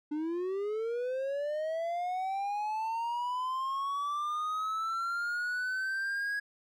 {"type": "linear sweep", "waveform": "triangle", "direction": "up", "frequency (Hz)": [293.5, 1661.2], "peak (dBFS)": -29, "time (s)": [0.11, 6.4], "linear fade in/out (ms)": 10, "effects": []}